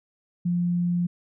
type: tone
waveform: sine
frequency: 175 Hz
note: F3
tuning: 4 cents sharp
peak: -21 dBFS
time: 0.45-1.07 s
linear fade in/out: 10 ms
effects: none